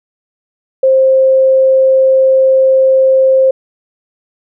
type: tone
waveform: sine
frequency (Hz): 528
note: C5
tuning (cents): +16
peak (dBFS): -5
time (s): 0.83-3.51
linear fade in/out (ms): 5
effects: none